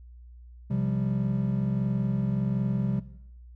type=chord; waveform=triangle; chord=C suspended fourth; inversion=none; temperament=equal; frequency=130.81 / 174.61 / 196 Hz; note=C3 / F3 / G3; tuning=0 / 0 / 0 cents; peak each=-25 / -30 / -27 dBFS; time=0.7-3 s; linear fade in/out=10 ms; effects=noise-tail reverb RT60 0.8 s tail -17 dB re dry + added 60 Hz sine -45 dBFS peak until 3.55 s